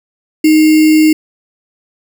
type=tone with sample-and-hold; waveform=sine; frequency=311.1 Hz; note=D#4; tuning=in tune; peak=-4 dBFS; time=0.44-1.13 s; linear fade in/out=5 ms; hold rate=2450 Hz; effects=none